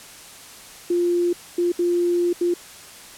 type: tone bursts at uneven times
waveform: sine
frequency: 349.2 Hz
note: F4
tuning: in tune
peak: -17 dBFS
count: 4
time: 0.9-1.33 / 1.58-1.72 / 1.79-2.33 / 2.41-2.54 s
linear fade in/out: 5 ms
effects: white hiss -42 dBFS RMS until 3.17 s + low-pass 11000 Hz 12 dB/octave